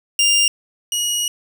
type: tone pair in turn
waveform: 20% pulse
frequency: 2800 / 2899 Hz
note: F7 / F#7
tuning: +4 / -36 cents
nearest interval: minor second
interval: 60 cents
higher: second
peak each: -8 / -13 dBFS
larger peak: first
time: 0.19-0.48 / 0.92-1.28 s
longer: second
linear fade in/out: 2 ms
effects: none